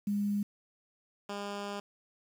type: tone pair in turn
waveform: sine / 10% pulse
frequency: 204.1 / 202.5 Hz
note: G#3 / G#3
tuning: -30 / -43 cents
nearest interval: unison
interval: 13 cents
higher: first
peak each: -28 dBFS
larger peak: neither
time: 0.07-0.43 / 1.29-1.8 s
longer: second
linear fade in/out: 5 ms
effects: low-pass 7000 Hz 12 dB/octave + 9-bit